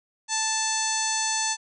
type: harmonic tone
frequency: 880 Hz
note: A5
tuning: in tune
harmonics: 1 / 2 / 3 / 4 / 5 / 6 / 7 / 8 / 9 / 10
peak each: -30 / -33 / -36 / -36 / -32 / -39 / -28 / -35 / -34 / -41 dBFS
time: 0.28-1.57 s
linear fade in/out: 50 ms
effects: none